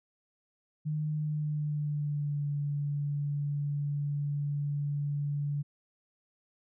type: tone with pitch glide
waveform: sine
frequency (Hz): 152.4 to 144.51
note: D#3 to D3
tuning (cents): -36 to -28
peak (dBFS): -29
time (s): 0.85-5.63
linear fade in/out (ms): 20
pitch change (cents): -92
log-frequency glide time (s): 1.14-2.48
effects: none